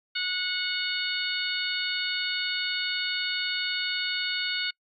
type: harmonic tone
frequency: 732 Hz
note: F#5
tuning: 19 cents flat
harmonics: 2 / 3 / 4 / 5 / 6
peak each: -33 / -33 / -33 / -33 / -33 dBFS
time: 0.15-4.71 s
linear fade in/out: 10 ms
effects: noise-tail reverb RT60 0.1 s tail -26 dB re dry + MP3 96 kbps